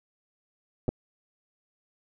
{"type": "clicks", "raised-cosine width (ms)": 2, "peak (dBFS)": [-17, -13], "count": 2, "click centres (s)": [0.882, 0.89], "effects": []}